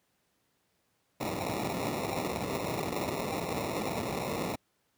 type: noise with sample-and-hold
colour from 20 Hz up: violet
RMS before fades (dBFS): -33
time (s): 1.2-4.56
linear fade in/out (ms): 10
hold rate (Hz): 1575
effects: pink hiss -74 dBFS RMS until 4.97 s + high-pass 100 Hz 12 dB/octave